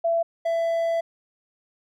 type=tone pair in turn; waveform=sine / triangle; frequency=670 / 666.5 Hz; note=E5 / E5; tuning=+28 / +19 cents; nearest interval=unison; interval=9 cents; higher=first; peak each=-19 dBFS; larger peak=neither; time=0.04-0.23 / 0.45-1.01 s; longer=second; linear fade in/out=10 ms; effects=none